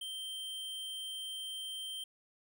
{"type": "tone", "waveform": "square", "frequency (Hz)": 3136, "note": "G7", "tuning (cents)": 0, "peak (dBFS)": -40, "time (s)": [0.01, 2.04], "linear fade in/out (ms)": 5, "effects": []}